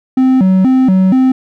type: tone with vibrato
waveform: triangle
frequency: 221 Hz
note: A3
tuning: 8 cents sharp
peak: -4 dBFS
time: 0.17-1.32 s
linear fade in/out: 5 ms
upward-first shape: square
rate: 2.1 Hz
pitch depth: 280 cents each way
effects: none